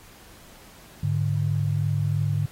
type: tone pair together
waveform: sine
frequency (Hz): 103.82 / 146.83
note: G#2 / D3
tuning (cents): 0 / 0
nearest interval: tritone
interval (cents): 600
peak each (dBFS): -24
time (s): 1.03-2.46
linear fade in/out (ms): 5
effects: pink hiss -50 dBFS RMS until 2.51 s + AAC 48 kbps